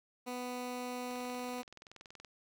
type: tone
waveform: 15% pulse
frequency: 248.2 Hz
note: B3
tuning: 9 cents sharp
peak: -32 dBFS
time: 0.26-1.63 s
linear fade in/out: 20 ms
type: click train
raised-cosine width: 0.2 ms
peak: -34 dBFS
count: 25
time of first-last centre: 1.11-2.247 s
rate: 21.1 Hz
effects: none